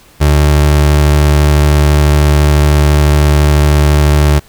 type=tone; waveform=30% pulse; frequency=74 Hz; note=D2; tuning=14 cents sharp; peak=-3 dBFS; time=0.2-4.4 s; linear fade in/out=20 ms; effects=pink hiss -43 dBFS RMS until 4.48 s